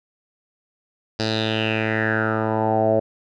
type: tone with low-pass filter sweep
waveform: 10% pulse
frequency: 110 Hz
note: A2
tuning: in tune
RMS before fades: -21 dBFS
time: 1.19-3 s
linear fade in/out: 10 ms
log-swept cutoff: 4800 to 590 Hz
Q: 5.6
effects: none